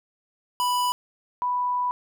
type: tone pair in turn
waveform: square / sine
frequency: 987.8 / 987.8 Hz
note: B5 / B5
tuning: 0 / 0 cents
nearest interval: unison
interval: 0 cents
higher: neither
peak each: -22 / -22 dBFS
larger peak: neither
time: 0.6-0.92 / 1.42-1.91 s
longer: second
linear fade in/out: 0 ms
effects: none